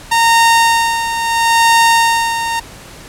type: tone with tremolo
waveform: sawtooth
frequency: 921 Hz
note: A#5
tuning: 21 cents flat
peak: -3 dBFS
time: 0.11-2.6 s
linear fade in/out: 10 ms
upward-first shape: sine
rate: 0.75 Hz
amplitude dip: 65%
effects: pink hiss -35 dBFS RMS until 3.08 s + low-pass 11000 Hz 12 dB/octave